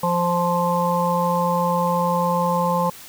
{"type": "harmonic tone", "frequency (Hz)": 174.61, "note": "F3", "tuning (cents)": 0, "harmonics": [1, 3, 5, 6], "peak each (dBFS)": [-23, -23, -23, -23], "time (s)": [0.03, 2.9], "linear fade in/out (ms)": 5, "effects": ["white hiss -41 dBFS RMS until 3.08 s"]}